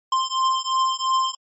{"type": "beating tone pair", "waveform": "square", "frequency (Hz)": [1046.5, 1049.4], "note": ["C6", "C6"], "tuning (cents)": [0, 5], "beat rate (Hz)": 2.9, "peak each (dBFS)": [-23, -23], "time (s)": [0.12, 1.35], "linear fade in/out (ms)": 5, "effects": ["MP3 32 kbps"]}